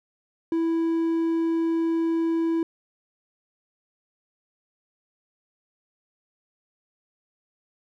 triangle tone, 329.6 Hz, E4, in tune, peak -19 dBFS, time 0.52-2.63 s, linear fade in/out 2 ms, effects none

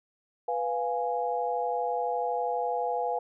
sine chord, F diminished, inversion second, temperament equal, 493.9 / 698.5 / 830.6 Hz, Cb5 / F5 / Ab5, 0 / 0 / 0 cents, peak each -31 dBFS, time 0.48-3.19 s, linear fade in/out 5 ms, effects none

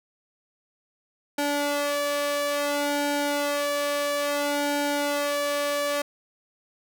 sawtooth tone with flanger, 288.7 Hz, D4, 30 cents flat, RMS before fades -26 dBFS, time 1.38-6.02 s, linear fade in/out 5 ms, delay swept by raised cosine 1.3 to 1.81 ms, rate 0.59 Hz, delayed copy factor +0.8, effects none

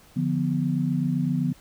sine chord, B diminished, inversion first, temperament equal, 146.83 / 174.61 / 246.9 Hz, D3 / F3 / B3, 0 / 0 / 0 cents, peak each -26 dBFS, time 0.16-1.53 s, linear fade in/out 10 ms, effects pink hiss -54 dBFS RMS until 1.6 s

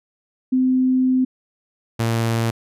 sine / sawtooth tone pair in turn, 257.3 / 114.61 Hz, C4 / A#2, -29 / -29 cents, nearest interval octave + major second, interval 1400 cents, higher first, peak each -14 dBFS, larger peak neither, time 0.52-1.25 / 1.99-2.51 s, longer first, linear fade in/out 10 ms, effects resampled to 32000 Hz

